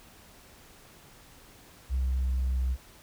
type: tone with pitch glide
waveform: sine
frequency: 64.7 to 63.85 Hz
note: C2 to C2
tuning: -19 to -42 cents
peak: -23 dBFS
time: 1.89-2.77 s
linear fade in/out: 50 ms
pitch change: -23 cents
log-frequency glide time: 2.07-2.63 s
effects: tanh soft clip ceiling -23 dBFS + pink hiss -54 dBFS RMS until 3.02 s